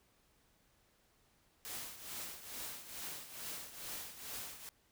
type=noise with tremolo; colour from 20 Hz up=white; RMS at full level=-43 dBFS; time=1.65-4.69 s; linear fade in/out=0 ms; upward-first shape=triangle; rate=2.3 Hz; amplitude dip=75%; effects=pink hiss -72 dBFS RMS until 4.91 s